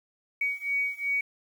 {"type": "beating tone pair", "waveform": "sine", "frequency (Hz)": [2250, 2252.7], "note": ["C#7", "C#7"], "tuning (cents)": [25, 27], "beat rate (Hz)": 2.7, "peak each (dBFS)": [-30, -29], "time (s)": [0.41, 1.21], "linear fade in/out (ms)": 5, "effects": ["9-bit"]}